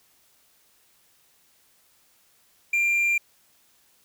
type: tone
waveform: triangle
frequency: 2383 Hz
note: D7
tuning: 25 cents sharp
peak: -18 dBFS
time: 2.73-3.18 s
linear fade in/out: 5 ms
effects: white hiss -62 dBFS RMS until 4.04 s